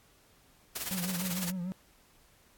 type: noise with tremolo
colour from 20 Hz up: white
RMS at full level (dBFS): -34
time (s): 0.75-1.51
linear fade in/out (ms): 10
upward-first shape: sine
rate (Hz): 18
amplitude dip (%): 65
type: tone with vibrato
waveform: triangle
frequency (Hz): 180.7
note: F#3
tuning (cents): -41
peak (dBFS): -31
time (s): 0.91-1.72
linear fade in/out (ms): 0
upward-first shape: triangle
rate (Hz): 6.7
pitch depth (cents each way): 97
effects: pink hiss -63 dBFS RMS until 2.57 s + AAC 64 kbps